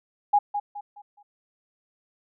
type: tone with echo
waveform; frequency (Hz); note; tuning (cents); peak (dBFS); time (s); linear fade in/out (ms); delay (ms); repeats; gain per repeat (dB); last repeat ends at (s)
sine; 822; G#5; -18; -15; 0.33-0.39; 10; 210; 4; -9; 1.23
effects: none